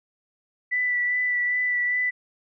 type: tone with vibrato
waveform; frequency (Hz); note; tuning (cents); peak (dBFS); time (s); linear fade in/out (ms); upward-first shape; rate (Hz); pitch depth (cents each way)
sine; 1975.5; B6; 0; -21; 0.71-2.11; 20; sine; 2.5; 16
effects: none